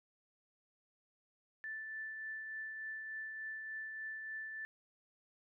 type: tone with tremolo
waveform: sine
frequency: 1760 Hz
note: A6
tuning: in tune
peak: -40 dBFS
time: 1.64-4.65 s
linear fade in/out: 0 ms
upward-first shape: triangle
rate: 3.4 Hz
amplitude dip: 35%
effects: none